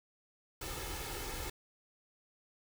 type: noise with comb filter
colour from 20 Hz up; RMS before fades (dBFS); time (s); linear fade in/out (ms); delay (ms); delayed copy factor
pink; -41; 0.61-1.5; 5; 2.3; +0.65
effects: none